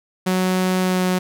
sawtooth tone with pitch glide, 185 to 183.4 Hz, F#3 to F#3, 0 to -15 cents, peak -13 dBFS, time 0.26-1.19 s, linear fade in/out 10 ms, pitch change -15 cents, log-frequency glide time 0.81-1.03 s, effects none

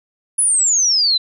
sine exponential sweep, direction down, 10450 to 3951 Hz, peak -12 dBFS, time 0.38-1.18 s, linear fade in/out 10 ms, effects none

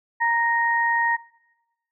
sine tone pair together, 932.4 / 1864.7 Hz, A#5 / A#6, 0 / 0 cents, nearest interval octave, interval 1200 cents, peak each -21 dBFS, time 0.2-1.17 s, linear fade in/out 20 ms, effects noise-tail reverb RT60 1.0 s tail -21 dB re dry

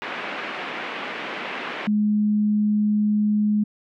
white band-pass noise, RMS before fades -31 dBFS, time 0.02-1.87 s, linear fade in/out 0 ms, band 200 to 2600 Hz, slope 24 dB/octave
sine tone, 210 Hz, G#3, 19 cents sharp, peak -17 dBFS, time 1.87-3.64 s, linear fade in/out 10 ms
effects none

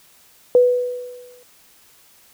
sine tone with exponential decay, 493.9 Hz, B4, in tune, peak -7 dBFS, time 0.55-1.43 s, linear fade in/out 1 ms, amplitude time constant 190 ms, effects white hiss -52 dBFS RMS until 2.33 s

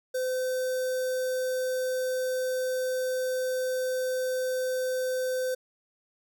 square tone with notch filter, 512 Hz, C5, 38 cents flat, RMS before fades -29 dBFS, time 0.14-5.55 s, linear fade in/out 10 ms, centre 2600 Hz, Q 0.84, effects none

